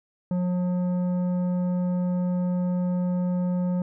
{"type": "tone with tanh clipping", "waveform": "triangle", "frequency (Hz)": 179.6, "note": "F3", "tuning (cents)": 49, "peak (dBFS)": -24, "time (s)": [0.31, 3.82], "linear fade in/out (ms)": 2, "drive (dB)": 14, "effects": []}